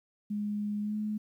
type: tone with pitch glide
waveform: sine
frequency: 207.7 to 212.4 Hz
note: G#3 to G#3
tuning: 0 to +39 cents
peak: -30 dBFS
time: 0.3-1.18 s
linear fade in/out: 10 ms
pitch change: +39 cents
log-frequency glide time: 0.81-0.95 s
effects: 11-bit